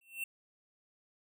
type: tone with exponential growth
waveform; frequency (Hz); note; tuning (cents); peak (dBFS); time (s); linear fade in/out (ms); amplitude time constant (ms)
square; 2700; E7; +41; -33; 0.01-0.24; 5; 50
effects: none